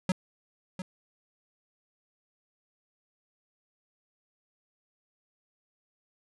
square tone with echo, 185 Hz, F#3, in tune, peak -24 dBFS, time 0.09-0.12 s, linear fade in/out 2 ms, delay 700 ms, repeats 1, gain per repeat -11 dB, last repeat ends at 0.82 s, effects resampled to 24000 Hz

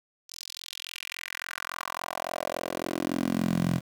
10% pulse tone with high-pass filter sweep, 43.57 Hz, F1, 3 cents flat, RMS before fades -32 dBFS, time 0.27-3.81 s, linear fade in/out 50 ms, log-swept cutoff 5600 to 140 Hz, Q 2.8, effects 8-bit

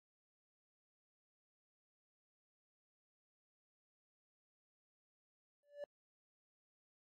triangle tone with exponential growth, 579 Hz, D5, 25 cents flat, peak -38 dBFS, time 5.63-5.84 s, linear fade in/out 1 ms, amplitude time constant 44 ms, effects AAC 64 kbps

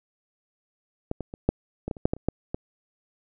clicks, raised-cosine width 2 ms, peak -14 / -18 / -23 / -6 / -17 / -15 / -28 / -6 / -11 / -30 / -9 / -15 dBFS, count 12, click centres 1.114 / 1.207 / 1.339 / 1.49 / 1.88 / 1.912 / 1.968 / 2.055 / 2.135 / 2.166 / 2.286 / 2.545 s, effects none

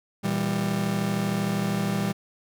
40% pulse chord, E diminished, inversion second, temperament just, 118.67 / 164.81 / 197.78 Hz, Bb2 / E3 / G3, +31 / 0 / +16 cents, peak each -31 / -29 / -25 dBFS, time 0.23-2.13 s, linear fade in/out 20 ms, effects none

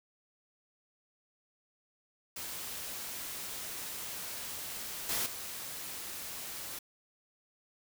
white noise with level steps, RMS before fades -41 / -33 / -42 dBFS, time 2.36-6.79 s, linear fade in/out 5 ms, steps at 5.09 / 5.26 s, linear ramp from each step 2 ms, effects none

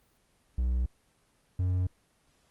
triangle tone pair in turn, 61.74 / 91.37 Hz, B1 / F#2, 0 / -21 cents, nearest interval perfect fifth, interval 679 cents, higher second, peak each -23 dBFS, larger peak neither, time 0.58-0.86 / 1.59-1.87 s, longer neither, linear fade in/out 5 ms, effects pink hiss -68 dBFS RMS until 2.5 s + Opus 24 kbps

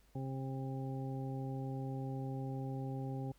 harmonic tone, 133.2 Hz, C3, 31 cents sharp, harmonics 1 / 2 / 3 / 4 / 6, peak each -39 / -44 / -49 / -51 / -50 dBFS, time 0.15-3.32 s, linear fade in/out 5 ms, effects added 50 Hz sine -66 dBFS peak until 3.38 s + pink hiss -71 dBFS RMS until 3.38 s

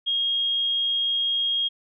sine tone, 3258 Hz, G#7, 34 cents flat, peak -21 dBFS, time 0.06-1.69 s, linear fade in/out 20 ms, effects none

